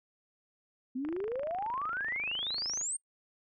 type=exponential sweep; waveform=sine; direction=up; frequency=246.9 to 8870 Hz; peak=-32 dBFS; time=0.95-2.97 s; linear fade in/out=10 ms
type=click train; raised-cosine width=0.5 ms; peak=-30 dBFS; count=47; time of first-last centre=1.05-2.812 s; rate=26.1 Hz
effects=noise-tail reverb RT60 0.1 s tail -26 dB re dry